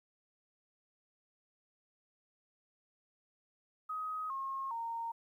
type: tone with pitch steps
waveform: sine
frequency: 1260 / 1078 / 922.4 Hz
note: D#6 / C#6 / A#5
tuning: +21 / -49 / -19 cents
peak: -36 dBFS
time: 3.89-5.12 s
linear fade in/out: 10 ms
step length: 410 ms
effects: 12-bit